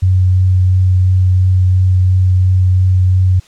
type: tone with vibrato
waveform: sine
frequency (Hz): 92.5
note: F#2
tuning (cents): 0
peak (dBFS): -7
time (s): 0.02-3.4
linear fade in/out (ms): 10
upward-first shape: triangle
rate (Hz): 2.9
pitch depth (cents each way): 12
effects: white hiss -46 dBFS RMS until 3.47 s + low-pass 7000 Hz 12 dB/octave